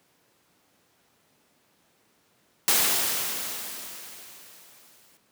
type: noise with exponential decay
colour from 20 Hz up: white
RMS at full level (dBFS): -20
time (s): 2.68-5.17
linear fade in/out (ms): 0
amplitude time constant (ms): 540
effects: pink hiss -65 dBFS RMS until 5.31 s + high-pass 150 Hz 12 dB/octave